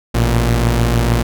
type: tone pair together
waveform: sawtooth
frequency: 55.59 / 117.8 Hz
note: A1 / A#2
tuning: +18 / +19 cents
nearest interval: octave + minor second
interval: 1301 cents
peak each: -11 dBFS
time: 0.14-1.23 s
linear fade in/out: 10 ms
effects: none